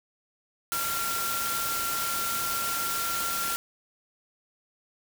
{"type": "tone in noise", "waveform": "sine", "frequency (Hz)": 1374, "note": "F6", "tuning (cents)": -29, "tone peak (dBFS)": -31, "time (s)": [0.72, 3.56], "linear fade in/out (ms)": 0, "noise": "white", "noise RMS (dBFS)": -31, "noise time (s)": [0.72, 3.56], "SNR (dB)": -3, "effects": []}